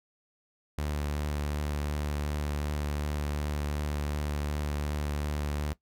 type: tone with vibrato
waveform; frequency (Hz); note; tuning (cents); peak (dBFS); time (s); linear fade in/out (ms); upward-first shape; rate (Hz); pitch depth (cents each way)
sawtooth; 73.8; D2; +9; -26; 0.78-5.73; 0; triangle; 2.7; 17
effects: noise-tail reverb RT60 0.1 s tail -17 dB re dry